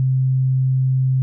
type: tone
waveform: sine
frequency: 130.81 Hz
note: C3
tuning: in tune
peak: -14 dBFS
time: 0-1.22 s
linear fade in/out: 0 ms
effects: none